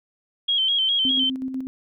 sine tone with vibrato, 3188 Hz, G7, 28 cents sharp, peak -18 dBFS, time 0.48-1.3 s, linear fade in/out 10 ms, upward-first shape square, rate 4.9 Hz, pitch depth 53 cents each way
sine tone with tremolo, 261.6 Hz, C4, in tune, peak -24 dBFS, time 1.05-1.67 s, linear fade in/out 0 ms, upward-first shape square, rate 8.1 Hz, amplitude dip 45%
effects none

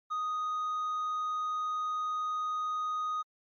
sine tone with hard clipping, 1244.5 Hz, D#6, in tune, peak -31 dBFS, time 0.1-3.23 s, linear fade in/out 20 ms, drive 2 dB, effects MP3 32 kbps

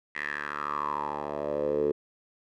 10% pulse tone with band-pass filter sweep, 73.42 Hz, D2, in tune, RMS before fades -31 dBFS, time 0.15-1.92 s, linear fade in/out 5 ms, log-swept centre 2000 to 410 Hz, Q 6.1, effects none

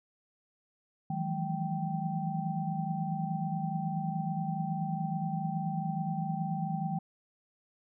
sine tone cluster, 160 / 169.4 / 187.1 / 211.9 / 779 Hz, D#3 / E3 / F#3 / G#3 / G5, +49 / +48 / +20 / +35 / -11 cents, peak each -34 / -40 / -38 / -40 / -36 dBFS, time 1.1-6.99 s, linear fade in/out 5 ms, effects none

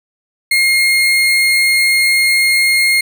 35% pulse tone, 2138 Hz, C7, 37 cents sharp, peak -8 dBFS, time 0.51-3.01 s, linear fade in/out 5 ms, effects none

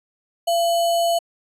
sine tone with sample-and-hold, 681 Hz, F5, 44 cents flat, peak -16 dBFS, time 0.47-1.19 s, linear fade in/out 10 ms, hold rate 3675 Hz, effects resampled to 32000 Hz

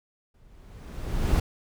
brown noise with exponential growth, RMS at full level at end -19 dBFS, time 0.34-1.4 s, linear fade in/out 5 ms, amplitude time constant 230 ms, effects none

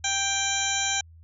harmonic tone with a mistuned harmonic, 787 Hz, G5, 7 cents sharp, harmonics 1 / 2 / 3 / 4 / 5 / 7 / 8 / 9, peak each -32 / -32 / -32 / -32 / -32 / -32 / -32 / -32 dBFS, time 0.04-1.01 s, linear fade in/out 5 ms, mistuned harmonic 7, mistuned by +64 cents, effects added 82 Hz sine -47 dBFS peak until 1.23 s

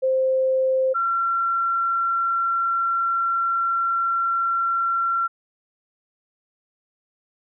sine tone pair in turn, 523.3 / 1362.8 Hz, C5 / F6, 0 / -43 cents, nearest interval octave + perfect fourth, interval 1657 cents, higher second, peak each -17 / -19 dBFS, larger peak first, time 0.02-0.94 / 0.94-5.28 s, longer second, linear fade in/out 20 ms, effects none

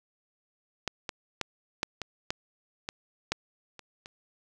clicks, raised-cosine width 0.2 ms, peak -12 / -16 / -12 / -10 / -17 / -12 / -16 / -10 / -27 / -26 dBFS, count 10, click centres 0.877 / 1.092 / 1.413 / 1.831 / 2.017 / 2.305 / 2.889 / 3.32 / 3.793 / 4.059 s, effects none

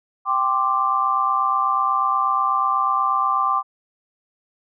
sine chord, G suspended fourth, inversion none, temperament equal, 784 / 1046.5 / 1174.7 Hz, G5 / C6 / D6, 0 / 0 / 0 cents, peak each -25 / -22 / -19 dBFS, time 0.25-3.63 s, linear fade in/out 50 ms, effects none

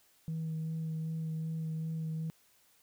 sine tone with vibrato, 160 Hz, D#3, 49 cents sharp, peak -32 dBFS, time 0.28-2.3 s, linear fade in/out 0 ms, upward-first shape sine, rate 2.6 Hz, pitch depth 14 cents each way, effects tanh soft clip ceiling -31 dBFS + white hiss -67 dBFS RMS until 2.82 s

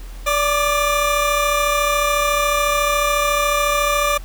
25% pulse tone pair together, 580 / 1194 Hz, D5 / D6, -22 / +28 cents, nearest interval octave + minor second, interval 1250 cents, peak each -15 dBFS, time 0.26-4.18 s, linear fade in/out 10 ms, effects added 41 Hz sine -30 dBFS peak until 4.24 s + pink hiss -44 dBFS RMS until 4.24 s

